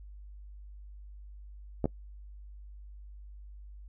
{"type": "clicks", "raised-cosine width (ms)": 2, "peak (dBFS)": -15, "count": 2, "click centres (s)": [1.843, 1.856], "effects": ["noise-tail reverb RT60 0.1 s tail -23 dB re dry", "added 50 Hz sine -45 dBFS peak until 3.88 s"]}